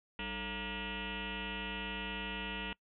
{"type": "tone with frequency modulation", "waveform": "sine", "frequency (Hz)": 1428, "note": "F6", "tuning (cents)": 38, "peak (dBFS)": -37, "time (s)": [0.19, 2.73], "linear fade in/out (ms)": 2, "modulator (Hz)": 247, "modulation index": 6.7, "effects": ["noise-tail reverb RT60 0.1 s tail -24 dB re dry"]}